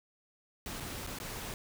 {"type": "noise with dropouts", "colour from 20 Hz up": "pink", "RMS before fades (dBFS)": -41, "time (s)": [0.66, 1.54], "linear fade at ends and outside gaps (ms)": 1, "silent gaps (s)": [[0.801, 0.805], [1.066, 1.072], [1.187, 1.2]], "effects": []}